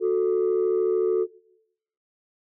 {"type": "tone pair together", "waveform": "sine", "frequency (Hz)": [367.1, 440.6], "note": ["F#4", "A4"], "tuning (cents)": [-14, 2], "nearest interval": "minor third", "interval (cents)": 316, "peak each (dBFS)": [-20, -21], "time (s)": [0, 1.27], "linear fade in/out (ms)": 50, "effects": ["noise-tail reverb RT60 0.8 s tail -22 dB re dry", "tanh soft clip ceiling -16 dBFS"]}